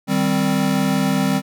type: chord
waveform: square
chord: C minor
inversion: first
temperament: equal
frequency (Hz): 155.56 / 196 / 261.6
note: Eb3 / G3 / C4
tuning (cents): 0 / 0 / 0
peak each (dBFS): -24 / -20 / -21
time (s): 0.07-1.42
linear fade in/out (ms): 50
effects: none